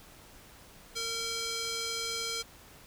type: tone with band-pass filter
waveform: square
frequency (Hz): 458.3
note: A#4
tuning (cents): -29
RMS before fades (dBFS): -35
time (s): 0.95-2.43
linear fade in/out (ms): 20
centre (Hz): 5100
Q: 1.3
effects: pink hiss -54 dBFS RMS until 2.86 s